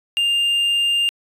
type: tone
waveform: triangle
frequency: 2802 Hz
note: F7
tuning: 5 cents sharp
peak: -14 dBFS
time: 0.17-1.09 s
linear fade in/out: 0 ms
effects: resampled to 32000 Hz